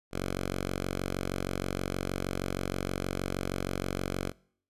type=tone; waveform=5% pulse; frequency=46.36 Hz; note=F#1; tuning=4 cents sharp; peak=-20 dBFS; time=0.11-4.33 s; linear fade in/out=50 ms; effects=noise-tail reverb RT60 0.6 s tail -24 dB re dry + resampled to 32000 Hz